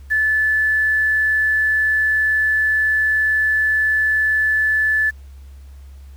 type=tone with quantisation; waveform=sine; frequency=1739 Hz; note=A6; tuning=21 cents flat; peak=-14 dBFS; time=0.1-5.11 s; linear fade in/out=20 ms; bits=7; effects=added 68 Hz sine -36 dBFS peak until 6.16 s + pink hiss -56 dBFS RMS until 6.16 s